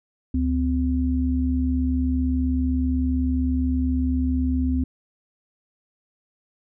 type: tone pair together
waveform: sine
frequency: 72.3 / 256.5 Hz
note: D2 / C4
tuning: -27 / -34 cents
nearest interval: octave + minor seventh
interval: 2193 cents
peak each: -22 dBFS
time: 0.34-4.84 s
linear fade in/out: 5 ms
effects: none